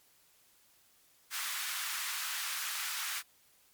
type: high-pass noise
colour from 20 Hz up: pink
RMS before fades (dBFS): -37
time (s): 1.3-3.23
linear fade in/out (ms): 50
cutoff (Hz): 1200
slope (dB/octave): 24
effects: white hiss -66 dBFS RMS until 3.73 s + MP3 96 kbps